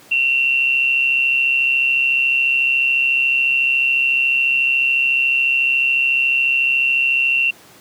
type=tone with amplitude modulation; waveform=sine; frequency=2731 Hz; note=F7; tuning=39 cents flat; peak=-11 dBFS; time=0.11-7.51 s; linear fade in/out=10 ms; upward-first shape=sine; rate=134 Hz; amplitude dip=55%; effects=pink hiss -45 dBFS RMS until 7.8 s + high-pass 150 Hz 12 dB/octave